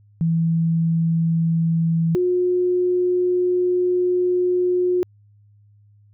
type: tone pair in turn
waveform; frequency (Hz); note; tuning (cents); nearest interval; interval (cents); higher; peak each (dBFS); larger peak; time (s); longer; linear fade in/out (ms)
sine; 164.81 / 360.3; E3 / F#4; 0 / -46; octave + major second; 1354; second; -16; neither; 0.21-2.15 / 2.15-5.03; second; 0
effects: added 103 Hz sine -50 dBFS peak until 6.13 s